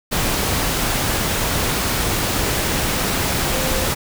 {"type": "tone in noise", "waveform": "sine", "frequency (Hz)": 523.3, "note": "C5", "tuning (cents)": 0, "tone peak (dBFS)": -26, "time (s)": [3.51, 3.88], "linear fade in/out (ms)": 20, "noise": "pink", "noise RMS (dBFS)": -20, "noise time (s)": [0.11, 3.95], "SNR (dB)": -9, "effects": []}